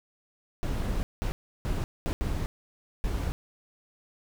brown noise bursts at uneven times, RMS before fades -29 dBFS, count 6, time 0.63-1.03 / 1.22-1.32 / 1.65-1.84 / 2.06-2.13 / 2.21-2.46 / 3.04-3.32 s, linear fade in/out 0 ms, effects none

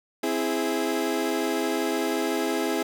30% pulse chord, C augmented, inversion none, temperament equal, 261.6 / 329.6 / 415.3 Hz, C4 / E4 / G#4, 0 / 0 / 0 cents, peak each -27 / -25 / -26 dBFS, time 0.23-2.83 s, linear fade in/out 5 ms, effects none

